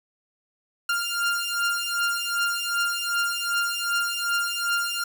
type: beating tone pair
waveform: sawtooth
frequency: 1396.9 / 1399.5 Hz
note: F6 / F6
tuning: 0 / +3 cents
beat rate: 2.6 Hz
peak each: -23 dBFS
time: 0.89-5.04 s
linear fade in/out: 5 ms
effects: 8-bit